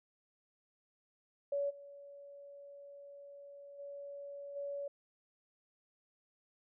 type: tone with level steps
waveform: sine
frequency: 566 Hz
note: C#5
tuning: 36 cents sharp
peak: -32 / -50 / -44 / -38 dBFS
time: 1.52-4.88 s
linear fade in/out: 5 ms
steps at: 1.69 / 3.78 / 4.55 s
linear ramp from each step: 20 ms
effects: none